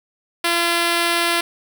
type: tone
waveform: 5% pulse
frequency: 341.5 Hz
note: F4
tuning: 39 cents flat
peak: -5 dBFS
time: 0.44-1.41 s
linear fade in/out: 5 ms
effects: none